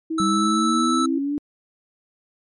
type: tone with pitch glide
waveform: sine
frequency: 321.5 to 328.4 Hz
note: E4 to E4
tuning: -43 to -6 cents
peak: -22 dBFS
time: 0.1-1.19 s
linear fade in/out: 10 ms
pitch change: +37 cents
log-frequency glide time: 0.76-0.89 s
type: tone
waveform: square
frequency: 1314 Hz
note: E6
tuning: 6 cents flat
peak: -21 dBFS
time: 0.18-1.06 s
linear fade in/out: 5 ms
type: exponential sweep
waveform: sine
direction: up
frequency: 192.4 to 295.4 Hz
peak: -21 dBFS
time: 0.2-1.38 s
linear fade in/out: 0 ms
effects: MP3 48 kbps